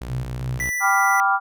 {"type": "tone with vibrato", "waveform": "sawtooth", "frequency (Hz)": 61, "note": "B1", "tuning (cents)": -21, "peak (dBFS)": -26, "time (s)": [0.01, 0.7], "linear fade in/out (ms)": 5, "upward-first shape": "sine", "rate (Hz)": 12, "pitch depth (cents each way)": 9}
{"type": "tone with tremolo", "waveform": "sine", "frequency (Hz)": 127.8, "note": "C3", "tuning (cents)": -40, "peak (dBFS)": -24, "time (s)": [0.06, 0.68], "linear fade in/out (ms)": 50, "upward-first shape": "square", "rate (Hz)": 2.9, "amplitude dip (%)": 50}
{"type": "tone", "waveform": "square", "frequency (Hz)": 1975.5, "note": "B6", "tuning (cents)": 0, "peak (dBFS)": -23, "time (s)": [0.6, 1.2], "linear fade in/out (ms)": 0}
{"type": "chord", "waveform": "sine", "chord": "G dominant seventh", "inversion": "none", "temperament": "equal", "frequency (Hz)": [784, 987.8, 1174.7, 1396.9], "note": ["G5", "B5", "D6", "F6"], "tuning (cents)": [0, 0, 0, 0], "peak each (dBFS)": [-20, -24, -22, -20], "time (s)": [0.8, 1.4], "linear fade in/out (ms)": 50}
{"effects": []}